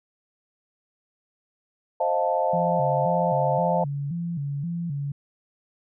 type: chord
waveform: sine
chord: F dominant seventh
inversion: second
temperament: equal with one note detuned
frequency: 525.4 / 622.3 / 698.5 / 880 Hz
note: C5 / Eb5 / F5 / A5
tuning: +7 / 0 / 0 / 0 cents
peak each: -26 dBFS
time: 2-3.84 s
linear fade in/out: 5 ms
type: tone with vibrato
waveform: sine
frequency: 155.56 Hz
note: D#3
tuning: in tune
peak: -26 dBFS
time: 2.53-5.12 s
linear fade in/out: 5 ms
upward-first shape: square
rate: 1.9 Hz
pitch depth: 160 cents each way
effects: none